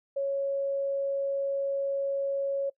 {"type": "tone", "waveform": "sine", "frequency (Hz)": 553, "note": "C#5", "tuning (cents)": -4, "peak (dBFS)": -26, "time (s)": [0.16, 2.7], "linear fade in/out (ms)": 10, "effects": ["noise-tail reverb RT60 0.1 s tail -22 dB re dry"]}